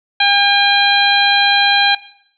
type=harmonic tone; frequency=805 Hz; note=G5; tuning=46 cents sharp; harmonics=1 / 2 / 3 / 4 / 5; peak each=-16 / -16 / -16 / -16 / -16 dBFS; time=0.2-1.95 s; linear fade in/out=5 ms; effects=noise-tail reverb RT60 0.7 s tail -18 dB re dry